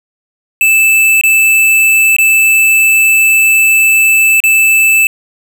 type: tone with dropouts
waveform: square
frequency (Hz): 2634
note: E7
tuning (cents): -2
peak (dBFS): -6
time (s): 0.61-5.07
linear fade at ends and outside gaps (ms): 1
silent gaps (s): 1.212-1.236 / 2.165-2.185 / 4.403-4.438
effects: 8-bit